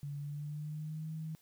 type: tone with pitch glide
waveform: sine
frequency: 143.4 to 158.2 Hz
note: D3 to D#3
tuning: -41 to +29 cents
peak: -38 dBFS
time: 0.03-1.35 s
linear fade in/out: 0 ms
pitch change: +170 cents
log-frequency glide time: 0.16-1.1 s
effects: white hiss -68 dBFS RMS until 1.41 s